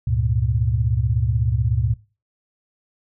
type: tone cluster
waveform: sine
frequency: 71.8 / 102.8 / 119.1 Hz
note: D2 / G#2 / A#2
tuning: -39 / -17 / +38 cents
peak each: -23 / -22 / -21 dBFS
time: 0.07-1.94 s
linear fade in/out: 5 ms
effects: noise-tail reverb RT60 0.3 s tail -18 dB re dry